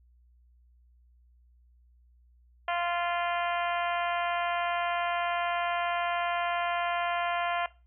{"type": "harmonic tone", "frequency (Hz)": 347.1, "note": "F4", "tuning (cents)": -11, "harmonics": [2, 3, 4, 5, 6, 7, 8, 9], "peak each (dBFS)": [-30, -34, -36, -38, -40, -41, -42, -43], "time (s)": [2.68, 7.66], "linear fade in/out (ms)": 2, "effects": ["noise-tail reverb RT60 0.3 s tail -19 dB re dry", "added 60 Hz sine -58 dBFS peak until 7.86 s"]}